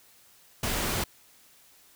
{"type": "noise", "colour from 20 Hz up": "pink", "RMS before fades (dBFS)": -29, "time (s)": [0.63, 1.04], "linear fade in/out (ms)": 5, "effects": ["white hiss -58 dBFS RMS until 1.95 s"]}